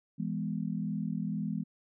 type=chord; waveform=sine; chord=E major; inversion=none; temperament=equal with one note detuned; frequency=164.81 / 204.8 / 246.9 Hz; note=E3 / G#3 / B3; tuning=0 / -24 / 0 cents; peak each=-35 / -34 / -38 dBFS; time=0.18-1.64 s; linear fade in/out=20 ms; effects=none